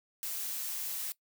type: noise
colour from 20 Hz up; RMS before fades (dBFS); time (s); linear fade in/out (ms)
blue; -37; 0.23-1.12; 0
effects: noise-tail reverb RT60 0.1 s tail -20 dB re dry